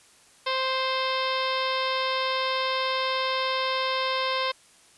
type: harmonic tone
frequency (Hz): 523.3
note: C5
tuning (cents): 0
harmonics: 1 / 2 / 3 / 4 / 5 / 6 / 7 / 8 / 9 / 10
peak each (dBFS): -30 / -28 / -36 / -34 / -36 / -36 / -34 / -38 / -41 / -40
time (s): 0.46-4.52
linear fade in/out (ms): 10
effects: white hiss -56 dBFS RMS until 4.97 s + resampled to 24000 Hz